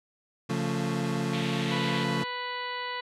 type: chord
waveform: 30% pulse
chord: Db augmented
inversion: none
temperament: equal with one note detuned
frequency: 138.59 / 174.61 / 222.7 Hz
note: Db3 / F3 / A3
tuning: 0 / 0 / +21 cents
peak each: -29 dBFS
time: 0.49-2.24 s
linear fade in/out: 10 ms
type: band-pass noise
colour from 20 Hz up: white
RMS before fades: -38 dBFS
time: 1.33-2.04 s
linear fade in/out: 5 ms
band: 1800 to 3900 Hz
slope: 48 dB/octave
type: harmonic tone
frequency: 493.9 Hz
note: B4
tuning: in tune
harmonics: 1 / 2 / 3 / 4 / 5 / 6 / 7 / 8 / 9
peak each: -41 / -35 / -43 / -37 / -48 / -41 / -50 / -44 / -47 dBFS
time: 1.71-3.01 s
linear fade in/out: 10 ms
effects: low-pass 9000 Hz 12 dB/octave